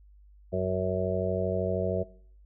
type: harmonic tone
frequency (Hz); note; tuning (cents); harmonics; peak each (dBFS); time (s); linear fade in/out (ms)
92.9; F#2; +7; 1 / 2 / 4 / 5 / 6 / 7; -33 / -33 / -33 / -33 / -33 / -33; 0.52-2.04; 20
effects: noise-tail reverb RT60 0.6 s tail -21 dB re dry + added 50 Hz sine -52 dBFS peak until 2.45 s